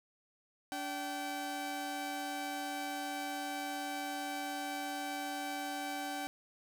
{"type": "tone pair together", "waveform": "sawtooth", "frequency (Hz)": [289.1, 771.8], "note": ["D4", "G5"], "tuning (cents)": [-27, -27], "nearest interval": "octave + perfect fourth", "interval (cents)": 1700, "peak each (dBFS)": [-38, -35], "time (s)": [0.72, 6.27], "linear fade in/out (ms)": 0, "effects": []}